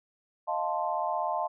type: chord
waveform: sine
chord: F dominant seventh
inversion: third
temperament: equal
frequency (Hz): 622.3 / 698.5 / 880 / 1046.5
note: Eb5 / F5 / A5 / C6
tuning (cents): 0 / 0 / 0 / 0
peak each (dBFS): -34 / -32 / -32 / -34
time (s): 0.47-1.48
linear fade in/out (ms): 20
effects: none